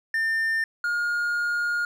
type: tone pair in turn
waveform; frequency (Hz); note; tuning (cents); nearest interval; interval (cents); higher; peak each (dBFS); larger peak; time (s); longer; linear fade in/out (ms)
triangle; 1800 / 1425; A6 / F6; +39 / +34; major third; 405; first; -20 / -21; first; 0.14-0.64 / 0.84-1.85; second; 2
effects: none